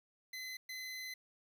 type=tone bursts at uneven times; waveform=25% pulse; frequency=2035 Hz; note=C7; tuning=49 cents flat; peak=-39 dBFS; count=2; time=0.33-0.57 / 0.69-1.14 s; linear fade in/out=5 ms; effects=11-bit